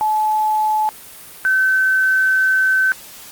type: tone pair in turn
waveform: sine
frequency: 860 / 1532.3 Hz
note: A5 / G6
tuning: -40 / -40 cents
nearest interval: minor seventh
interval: 1000 cents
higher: second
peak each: -14 / -12 dBFS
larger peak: second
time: 0.01-0.89 / 1.45-2.92 s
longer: second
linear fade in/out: 0 ms
effects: white hiss -38 dBFS RMS until 3.31 s + Opus 32 kbps